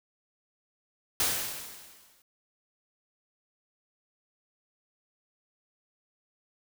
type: noise with exponential decay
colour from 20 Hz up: white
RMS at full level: -25 dBFS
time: 1.2-2.22 s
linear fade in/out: 1 ms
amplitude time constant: 220 ms
effects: none